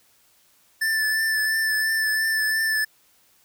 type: tone with vibrato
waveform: square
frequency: 1760 Hz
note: A6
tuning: in tune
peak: -21 dBFS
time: 0.81-2.85 s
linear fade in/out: 10 ms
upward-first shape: triangle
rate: 2.9 Hz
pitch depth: 25 cents each way
effects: white hiss -60 dBFS RMS until 3.44 s